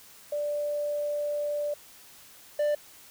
sine / triangle tone pair in turn, 587.3 / 591.4 Hz, D5 / D5, 0 / +12 cents, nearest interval unison, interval 12 cents, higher second, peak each -27 / -21 dBFS, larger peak second, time 0.32-1.74 / 2.59-2.75 s, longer first, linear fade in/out 5 ms, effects white hiss -52 dBFS RMS until 3.1 s

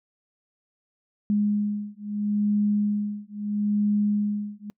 sine beating tone pair, 206.9 / 207.66 Hz, G#3 / G#3, -6 / 0 cents, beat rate 0.76 Hz, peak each -25 dBFS, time 1.3-4.7 s, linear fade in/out 0 ms, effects noise-tail reverb RT60 0.1 s tail -26 dB re dry

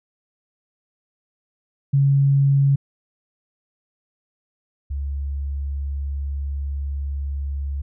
sine tone pair in turn, 138.8 / 69.96 Hz, C#3 / C#2, +3 / +17 cents, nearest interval octave, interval 1186 cents, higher first, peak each -13 / -23 dBFS, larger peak first, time 1.93-2.76 / 4.9-7.82 s, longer second, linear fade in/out 10 ms, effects none

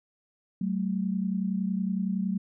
sine tone pair together, 189.3 / 220.1 Hz, F#3 / A3, +40 / +1 cents, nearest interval minor third, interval 261 cents, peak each -27 / -31 dBFS, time 0.61-2.38 s, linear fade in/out 5 ms, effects none

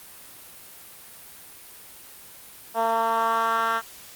10% pulse tone with band-pass filter sweep, 227 Hz, A#3, 46 cents flat, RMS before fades -23 dBFS, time 2.74-3.82 s, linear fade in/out 50 ms, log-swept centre 780 to 1500 Hz, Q 2.2, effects white hiss -45 dBFS RMS until 4.15 s + Opus 32 kbps

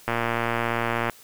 click train, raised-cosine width 0.5 ms, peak -9 dBFS, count 120, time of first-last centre 0.08-1.097 s, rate 117 Hz, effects white hiss -50 dBFS RMS until 1.23 s

